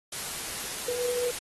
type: tone in noise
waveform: sine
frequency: 490 Hz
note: B4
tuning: 14 cents flat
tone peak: -27 dBFS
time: 0.88-1.31 s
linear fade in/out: 5 ms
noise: white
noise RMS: -35 dBFS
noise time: 0.12-1.39 s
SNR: +5 dB
effects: AAC 32 kbps